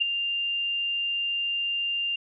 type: tone with ADSR envelope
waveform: sine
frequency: 2794 Hz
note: F7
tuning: in tune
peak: -17 dBFS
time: 0-2.16 s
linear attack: 20 ms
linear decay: 6 ms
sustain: -8 dB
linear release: 6 ms
effects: none